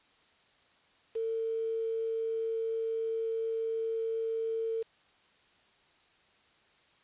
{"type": "tone with quantisation", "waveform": "sine", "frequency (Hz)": 450.7, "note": "A4", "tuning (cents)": 42, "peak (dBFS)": -30, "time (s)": [1.15, 4.83], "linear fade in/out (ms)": 10, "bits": 8, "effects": ["white hiss -65 dBFS RMS until 7.03 s", "resampled to 8000 Hz"]}